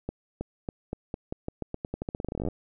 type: accelerating click train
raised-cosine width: 2 ms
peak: -18 dBFS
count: 27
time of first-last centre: 0.09-2.486 s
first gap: 320 ms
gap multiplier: 0.87
effects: none